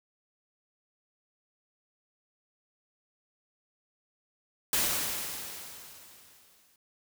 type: noise with exponential decay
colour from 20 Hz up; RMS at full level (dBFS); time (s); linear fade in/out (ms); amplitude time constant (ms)
white; -26; 4.73-6.76; 2; 440
effects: none